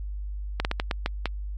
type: slowing click train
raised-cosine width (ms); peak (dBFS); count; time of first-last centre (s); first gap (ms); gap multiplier
0.3; -9; 7; 0.6-1.257; 49; 1.32
effects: added 50 Hz sine -30 dBFS peak until 1.57 s + MP3 48 kbps